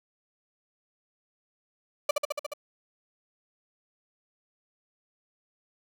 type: tone with echo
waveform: 35% pulse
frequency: 587.3 Hz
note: D5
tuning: in tune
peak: -19 dBFS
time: 2.09-2.11 s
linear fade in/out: 5 ms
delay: 71 ms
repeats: 6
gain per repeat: -2 dB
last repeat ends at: 2.536 s
effects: none